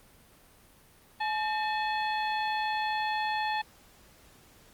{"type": "harmonic tone with a mistuned harmonic", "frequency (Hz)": 856, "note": "A5", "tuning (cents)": -48, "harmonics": [1, 2, 3, 4, 5], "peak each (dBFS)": [-29, -35, -39, -41, -43], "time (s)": [1.2, 3.62], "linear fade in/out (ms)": 10, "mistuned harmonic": 2, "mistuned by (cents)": 87, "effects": ["pink hiss -58 dBFS RMS until 4.73 s", "Opus 32 kbps"]}